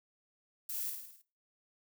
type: noise with echo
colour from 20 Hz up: violet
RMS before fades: -39 dBFS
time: 0.69-0.9 s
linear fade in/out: 5 ms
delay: 53 ms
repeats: 6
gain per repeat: -4 dB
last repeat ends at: 1.218 s
effects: noise-tail reverb RT60 0.3 s tail -17 dB re dry